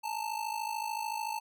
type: ring-modulated tone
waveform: square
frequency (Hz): 883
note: A5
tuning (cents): +6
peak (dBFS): -31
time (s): 0.03-1.4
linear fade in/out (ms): 20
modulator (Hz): 26.8
effects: none